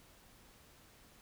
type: silence
effects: pink hiss -62 dBFS RMS until 1.21 s